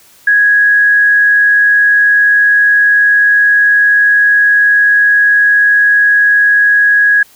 sine tone with frequency modulation, 1661.2 Hz, G#6, in tune, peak -5 dBFS, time 0.27-7.23 s, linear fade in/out 5 ms, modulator 123 Hz, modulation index 0.22, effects white hiss -44 dBFS RMS until 7.35 s

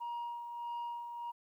sine tone with tremolo, 948 Hz, A#5, 29 cents sharp, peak -34 dBFS, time 0-1.32 s, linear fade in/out 20 ms, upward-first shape sine, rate 1.6 Hz, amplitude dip 55%, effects tanh soft clip ceiling -36 dBFS + 12-bit

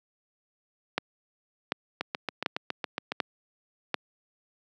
two click trains, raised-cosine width 0.3 ms, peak -13 / -9 dBFS, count 9 / 5, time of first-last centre 2.01-3.12 / 0.98-3.943 s, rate 7.21 / 1.35 Hz, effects high-pass 200 Hz 12 dB/octave

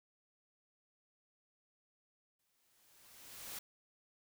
white noise with exponential growth, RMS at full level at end -44 dBFS, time 2.39-3.59 s, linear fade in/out 5 ms, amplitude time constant 260 ms, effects none

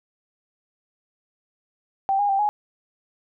sine tone with pitch steps, 780 / 817 / 784 / 835 Hz, G5 / G#5 / G5 / G#5, -9 / -29 / 0 / +9 cents, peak -18 dBFS, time 2.09-2.49 s, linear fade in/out 0 ms, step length 100 ms, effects none

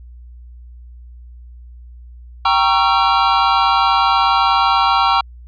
square chord, G diminished seventh, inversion none, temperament equal with one note detuned, 784 / 932.3 / 1108.7 / 1351.7 Hz, G5 / Bb5 / Db6 / Fb6, 0 / 0 / 0 / +43 cents, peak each -18 dBFS, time 2.45-5.21 s, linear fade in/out 5 ms, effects added 60 Hz sine -35 dBFS peak until 5.47 s + resampled to 11025 Hz

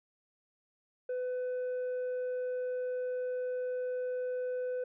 sine tone with tanh clipping, 502 Hz, B4, 28 cents sharp, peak -33 dBFS, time 1.09-4.84 s, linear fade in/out 5 ms, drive 3 dB, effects none

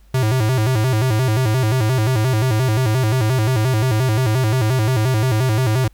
square tone with vibrato, 118.8 Hz, A#2, 33 cents sharp, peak -15 dBFS, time 0.14-5.88 s, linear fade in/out 5 ms, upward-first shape square, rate 5.7 Hz, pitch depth 160 cents each way, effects added 50 Hz sine -45 dBFS peak until 5.93 s + pink hiss -59 dBFS RMS until 5.93 s

